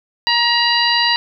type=harmonic tone with a mistuned harmonic; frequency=947 Hz; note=A#5; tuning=27 cents sharp; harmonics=1 / 2 / 3 / 4 / 5; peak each=-19 / -19 / -19 / -19 / -19 dBFS; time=0.27-1.16 s; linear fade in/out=0 ms; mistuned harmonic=4; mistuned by=+74 cents; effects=none